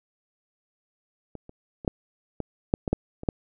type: clicks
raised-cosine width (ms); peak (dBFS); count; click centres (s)
2; -24 / -30 / -25 / -8 / -16 / -6 / -14 / -8 / -24 / -8; 10; 1.353 / 1.494 / 1.848 / 1.878 / 2.403 / 2.739 / 2.878 / 2.93 / 3.234 / 3.288
effects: none